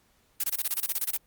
blue noise bursts, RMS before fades -27 dBFS, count 13, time 0.4-1.169 s, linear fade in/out 5 ms, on 37 ms, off 24 ms, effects pink hiss -66 dBFS RMS until 1.26 s + Opus 48 kbps

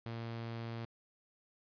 sawtooth tone, 115.4 Hz, A#2, 17 cents flat, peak -36 dBFS, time 0.06-0.85 s, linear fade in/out 0 ms, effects resampled to 11025 Hz + 11-bit

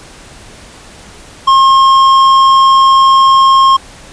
sine tone with tanh clipping, 1072 Hz, C6, 42 cents sharp, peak -5 dBFS, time 1.47-3.77 s, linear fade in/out 10 ms, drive 10 dB, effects pink hiss -35 dBFS RMS until 4.12 s + resampled to 22050 Hz

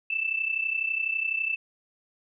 sine tone pair together, 2637 / 2669 Hz, E7 / E7, 0 / +21 cents, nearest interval unison, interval 21 cents, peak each -27 / -30 dBFS, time 0.1-1.56 s, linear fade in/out 5 ms, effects none

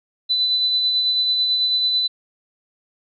sine tone with tremolo, 4000 Hz, B7, 21 cents sharp, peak -15 dBFS, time 0.29-2.08 s, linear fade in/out 20 ms, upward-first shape sine, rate 9.1 Hz, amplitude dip 30%, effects none

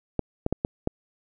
clicks, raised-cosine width 2 ms, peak -10 dBFS, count 5, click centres 0.193 / 0.464 / 0.526 / 0.649 / 0.874 s, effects none

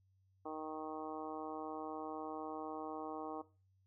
harmonic tone, 156 Hz, D#3, 5 cents sharp, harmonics 2 / 3 / 4 / 5 / 6 / 7 / 8, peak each -47 / -47 / -51 / -47 / -53 / -51 / -57 dBFS, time 0.45-3.42 s, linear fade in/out 10 ms, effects noise-tail reverb RT60 0.3 s tail -17 dB re dry + added 95 Hz sine -70 dBFS peak until 3.86 s

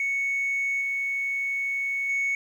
sine tone with level steps, 2217 Hz, C#7, in tune, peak -22 / -24 / -21 dBFS, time 0-2.35 s, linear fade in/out 2 ms, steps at 0.81 / 2.09 s, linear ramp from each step 5 ms, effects tanh soft clip ceiling -21 dBFS + 9-bit

